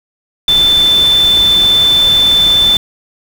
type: tone in noise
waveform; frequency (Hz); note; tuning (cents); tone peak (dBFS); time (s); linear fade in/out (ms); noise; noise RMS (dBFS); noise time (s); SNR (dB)
sine; 3530; A7; +5; -6; 0.48-2.77; 2; pink; -22; 0.48-2.77; +13
effects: none